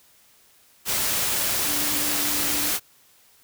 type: tone in noise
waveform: sine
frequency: 293.7 Hz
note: D4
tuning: in tune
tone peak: -34 dBFS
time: 1.65-2.73 s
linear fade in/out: 50 ms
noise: white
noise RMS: -24 dBFS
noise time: 0.85-2.8 s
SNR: -13 dB
effects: white hiss -57 dBFS RMS until 3.43 s